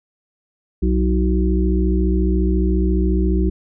harmonic tone with a mistuned harmonic, 62 Hz, B1, 7 cents sharp, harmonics 1 / 3 / 5 / 6, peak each -16 / -21 / -23 / -24 dBFS, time 0.82-3.5 s, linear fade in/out 10 ms, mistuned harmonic 5, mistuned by +42 cents, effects none

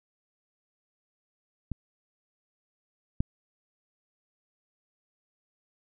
clicks, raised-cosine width 5 ms, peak -20 / -13 dBFS, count 2, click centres 1.717 / 3.205 s, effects none

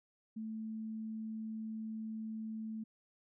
sine tone, 220 Hz, A3, in tune, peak -39 dBFS, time 0.36-2.84 s, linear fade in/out 10 ms, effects none

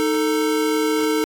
square tone pair together, 311.1 / 442.8 Hz, D#4 / A4, 0 / +11 cents, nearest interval tritone, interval 611 cents, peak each -21 dBFS, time 0-1.24 s, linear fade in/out 0 ms, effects AAC 64 kbps

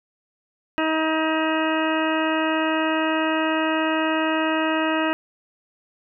harmonic tone, 316.8 Hz, D#4, 31 cents sharp, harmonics 1 / 2 / 3 / 4 / 5 / 6 / 8 / 9, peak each -23 / -26 / -28 / -29 / -30 / -31 / -32 / -33 dBFS, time 0.78-5.13 s, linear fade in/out 0 ms, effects none

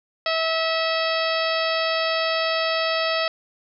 harmonic tone, 649 Hz, E5, 27 cents flat, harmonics 1 / 2 / 3 / 4 / 5 / 6 / 7 / 8, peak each -24 / -27 / -29 / -30 / -31 / -32 / -32 / -33 dBFS, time 0.26-3.28 s, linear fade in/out 2 ms, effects none

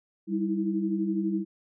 sine tone cluster, 196.3 / 315.9 / 327.9 Hz, G3 / D#4 / E4, +3 / +26 / -9 cents, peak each -28 / -33 / -29 dBFS, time 0.27-1.45 s, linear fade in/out 50 ms, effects none

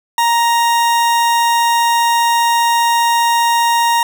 40% pulse tone, 935 Hz, A#5, 5 cents sharp, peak -10 dBFS, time 0.18-4.03 s, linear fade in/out 2 ms, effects none

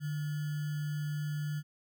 sine tone with sample-and-hold, 149.4 Hz, D3, 30 cents sharp, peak -32 dBFS, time 0-1.63 s, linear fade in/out 50 ms, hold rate 1575 Hz, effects none

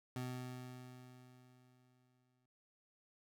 25% pulse tone with exponential decay, 126.1 Hz, B2, 36 cents sharp, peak -36 dBFS, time 0.16-2.46 s, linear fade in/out 2 ms, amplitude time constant 500 ms, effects none

